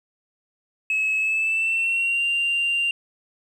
sine tone with pitch glide, 2580 to 2781 Hz, E7 to F7, -38 to -8 cents, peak -18 dBFS, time 0.9-2.91 s, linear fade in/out 2 ms, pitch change +130 cents, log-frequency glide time 1.17-2.24 s, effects tanh soft clip ceiling -17 dBFS + 9-bit

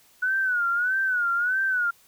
sine tone with vibrato, 1471 Hz, F#6, 11 cents flat, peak -21 dBFS, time 0.22-1.91 s, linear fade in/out 10 ms, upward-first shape sine, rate 1.6 Hz, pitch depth 110 cents each way, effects white hiss -58 dBFS RMS until 2.07 s

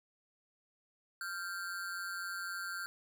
square ring-modulated tone, 1480 Hz, F#6, in tune, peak -36 dBFS, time 1.21-2.86 s, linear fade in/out 0 ms, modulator 91.9 Hz, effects none

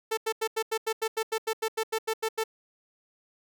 sawtooth tone bursts, 443.2 Hz, A4, 13 cents sharp, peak -22 dBFS, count 16, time 0.11-2.439 s, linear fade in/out 10 ms, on 64 ms, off 87 ms, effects none

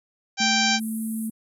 harmonic tone, 784 Hz, G5, in tune, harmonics 1 / 2 / 3 / 4 / 5 / 6 / 7 / 8 / 9, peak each -26 / -26 / -26 / -28 / -28 / -29 / -28 / -30 / -33 dBFS, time 0.37-0.8 s, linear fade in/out 50 ms
sine tone with pitch glide, 220 to 221.8 Hz, A3 to A3, 0 to +14 cents, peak -26 dBFS, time 0.4-1.3 s, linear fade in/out 5 ms, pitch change +14 cents, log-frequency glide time 0.65-1.06 s
white band-pass noise, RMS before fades -40 dBFS, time 0.78-1.31 s, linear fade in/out 50 ms, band 9200 to 12000 Hz, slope 48 dB/octave
effects none

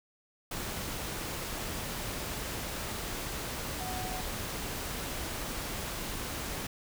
sine tone in noise, 740 Hz, F#5, in tune, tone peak -39 dBFS, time 3.8-4.21 s, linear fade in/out 5 ms, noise pink, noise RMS -37 dBFS, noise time 0.51-6.67 s, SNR -5 dB, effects none

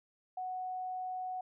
sine tone, 740 Hz, F#5, in tune, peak -36 dBFS, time 0.37-1.41 s, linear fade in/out 5 ms, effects none

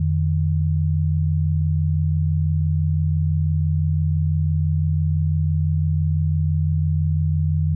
sine tone pair together, 87.04 / 153 Hz, F2 / D#3, -5 / -29 cents, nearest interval minor seventh, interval 976 cents, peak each -19 / -20 dBFS, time 0-7.75 s, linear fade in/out 5 ms, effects none

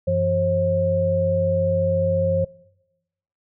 sine tone cluster, 94.4 / 168.7 / 537 Hz, F#2 / E3 / C5, +35 / +40 / +45 cents, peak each -24 / -26 / -19 dBFS, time 0.07-2.45 s, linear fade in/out 10 ms, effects noise-tail reverb RT60 1.0 s tail -24 dB re dry

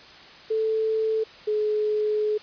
sine tone pair in turn, 440 / 425 Hz, A4 / G#4, 0 / +40 cents, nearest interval minor second, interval 60 cents, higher first, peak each -21 dBFS, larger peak neither, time 0.5-1.24 / 1.47-2.38 s, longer second, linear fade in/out 10 ms, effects white hiss -46 dBFS RMS until 2.42 s + resampled to 11025 Hz

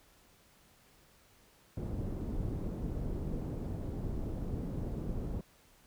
pink low-pass noise, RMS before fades -37 dBFS, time 1.77-5.41 s, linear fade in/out 2 ms, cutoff 340 Hz, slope 12 dB/octave, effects pink hiss -64 dBFS RMS until 5.86 s

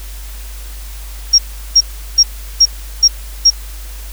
sine tone bursts, 5588 Hz, F8, in tune, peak -3 dBFS, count 6, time 1.33-3.504 s, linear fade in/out 10 ms, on 54 ms, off 370 ms, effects added 50 Hz sine -26 dBFS peak until 4.12 s + white hiss -36 dBFS RMS until 4.12 s

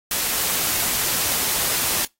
white noise, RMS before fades -22 dBFS, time 0.11-2.05 s, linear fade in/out 2 ms, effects noise-tail reverb RT60 0.2 s tail -25 dB re dry + AAC 48 kbps

